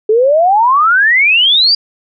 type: exponential sweep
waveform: sine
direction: up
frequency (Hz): 418.1 to 4845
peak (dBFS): -6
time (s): 0.09-1.75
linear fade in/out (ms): 5
effects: none